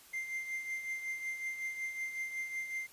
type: tone with tremolo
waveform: triangle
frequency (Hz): 2093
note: C7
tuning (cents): 0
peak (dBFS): -32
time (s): 0.13-2.87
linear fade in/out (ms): 10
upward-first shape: triangle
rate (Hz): 5.4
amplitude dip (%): 65
effects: white hiss -58 dBFS RMS until 2.92 s + resampled to 32000 Hz